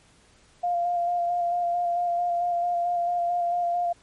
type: tone with vibrato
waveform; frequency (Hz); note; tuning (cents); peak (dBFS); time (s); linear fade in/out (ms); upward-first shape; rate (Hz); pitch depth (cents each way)
sine; 698.5; F5; 0; -22; 0.63-3.93; 10; square; 4.5; 16
effects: pink hiss -58 dBFS RMS until 4.02 s + MP3 48 kbps

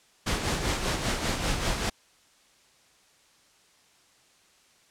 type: noise with tremolo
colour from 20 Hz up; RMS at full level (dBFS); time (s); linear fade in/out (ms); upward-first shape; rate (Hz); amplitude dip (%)
pink; -26; 0.26-1.9; 10; sine; 5.1; 50
effects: white hiss -61 dBFS RMS until 4.9 s + low-pass 8000 Hz 12 dB/octave

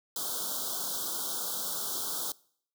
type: band-stop noise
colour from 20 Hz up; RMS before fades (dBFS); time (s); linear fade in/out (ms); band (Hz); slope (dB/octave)
white; -34; 0.16-2.32; 2; 1500 to 3200; 96
effects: noise-tail reverb RT60 0.6 s tail -23 dB re dry + high-pass 200 Hz 12 dB/octave

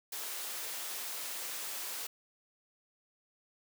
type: high-pass noise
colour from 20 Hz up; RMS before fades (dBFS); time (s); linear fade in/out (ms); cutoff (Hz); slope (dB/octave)
white; -40; 0.12-2.07; 5; 390; 12
effects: none

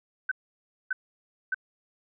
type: tone bursts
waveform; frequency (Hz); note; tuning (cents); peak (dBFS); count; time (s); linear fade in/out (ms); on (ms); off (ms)
sine; 1524; G6; -49; -24; 3; 0.29-1.545; 5; 25; 590
effects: none

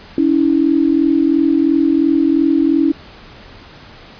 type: tone pair together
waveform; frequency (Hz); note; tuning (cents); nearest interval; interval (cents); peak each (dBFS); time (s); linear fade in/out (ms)
sine; 282 / 324.9; C#4 / E4; +30 / -25; major second; 245; -13; 0.18-2.92; 2
effects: pink hiss -39 dBFS RMS until 4.19 s + resampled to 11025 Hz

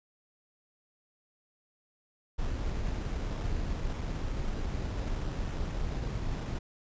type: noise with sample-and-hold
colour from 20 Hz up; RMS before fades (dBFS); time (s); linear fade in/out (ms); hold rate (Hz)
brown; -33; 2.38-6.59; 10; 4410
effects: resampled to 16000 Hz

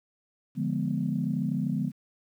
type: chord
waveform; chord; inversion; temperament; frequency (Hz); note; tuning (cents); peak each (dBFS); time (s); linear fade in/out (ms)
sine; D diminished seventh; none; equal; 146.83 / 174.61 / 207.7 / 246.9; D3 / F3 / Ab3 / Cb4; 0 / 0 / 0 / 0; -31; 0.55-1.92; 50
effects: tanh soft clip ceiling -15 dBFS + 10-bit

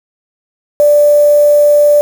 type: tone with quantisation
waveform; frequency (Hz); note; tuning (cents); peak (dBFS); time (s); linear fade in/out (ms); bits
sine; 587.3; D5; 0; -4; 0.8-2.01; 0; 4
effects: none

